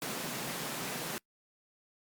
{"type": "high-pass noise", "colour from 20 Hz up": "pink", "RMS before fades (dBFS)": -38, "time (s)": [0.02, 1.18], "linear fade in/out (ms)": 0, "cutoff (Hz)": 130, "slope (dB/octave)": 96, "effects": ["noise-tail reverb RT60 0.1 s tail -25 dB re dry", "Opus 48 kbps"]}